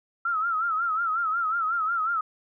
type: tone with vibrato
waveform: sine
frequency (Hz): 1328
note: E6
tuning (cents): +12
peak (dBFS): -23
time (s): 0.25-2.21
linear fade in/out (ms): 5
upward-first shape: sine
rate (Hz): 5.5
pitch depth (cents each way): 100
effects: none